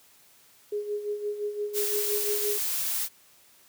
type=tone with tremolo; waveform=sine; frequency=415.3 Hz; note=G#4; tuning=in tune; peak=-26 dBFS; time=0.72-2.58 s; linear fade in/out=5 ms; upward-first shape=sine; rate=5.8 Hz; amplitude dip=65%
type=noise; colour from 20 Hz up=blue; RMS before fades=-29 dBFS; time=1.73-3.09 s; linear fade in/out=50 ms
effects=white hiss -58 dBFS RMS until 3.68 s + high-pass 60 Hz 12 dB/octave